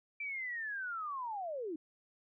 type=linear sweep; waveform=sine; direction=down; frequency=2349 to 293.7 Hz; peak=-37 dBFS; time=0.2-1.76 s; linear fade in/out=5 ms; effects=none